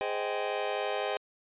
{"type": "chord", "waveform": "sawtooth", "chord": "Ab major seventh", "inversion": "none", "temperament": "just", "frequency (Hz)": [415.3, 519.1, 623, 778.7], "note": ["Ab4", "C5", "Eb5", "G5"], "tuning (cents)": [0, -14, 2, -12], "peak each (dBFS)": -31, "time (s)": [0.01, 1.17], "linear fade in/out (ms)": 0, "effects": ["resampled to 8000 Hz"]}